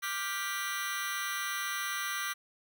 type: chord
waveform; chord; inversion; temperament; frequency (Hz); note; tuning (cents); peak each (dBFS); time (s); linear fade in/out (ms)
sawtooth; G dominant seventh; second; just; 1176 / 1411.2 / 1568 / 1960; D6 / F6 / G6 / B6; +2 / +18 / 0 / -14; -34 / -38 / -35 / -34; 0.02-2.34; 20
effects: none